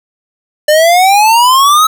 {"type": "exponential sweep", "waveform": "square", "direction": "up", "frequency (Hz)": [594, 1298], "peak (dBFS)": -5, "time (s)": [0.68, 1.87], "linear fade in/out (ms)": 5, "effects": []}